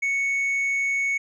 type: tone with tanh clipping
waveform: sine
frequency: 2217 Hz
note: C#7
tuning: in tune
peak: -22 dBFS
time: 0.02-1.18 s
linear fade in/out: 10 ms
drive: 3 dB
effects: none